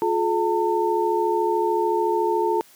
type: tone cluster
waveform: sine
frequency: 353.4 / 427.1 / 900 Hz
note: F4 / G#4 / A5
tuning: +21 / +48 / +39 cents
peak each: -23 dBFS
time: 0.02-2.61 s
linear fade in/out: 0 ms
effects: white hiss -52 dBFS RMS until 2.75 s + high-pass 150 Hz 12 dB/octave